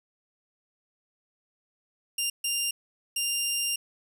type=tone bursts at uneven times; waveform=15% pulse; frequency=2794 Hz; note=F7; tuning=in tune; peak=-19 dBFS; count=3; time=2.18-2.3 / 2.44-2.71 / 3.16-3.76 s; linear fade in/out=5 ms; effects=none